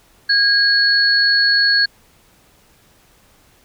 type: tone pair together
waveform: sine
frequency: 1634 / 4377 Hz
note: G#6 / C#8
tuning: -29 / -23 cents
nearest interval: octave + perfect fourth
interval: 1706 cents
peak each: -14 dBFS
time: 0.29-1.86 s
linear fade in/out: 10 ms
effects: pink hiss -53 dBFS RMS until 3.64 s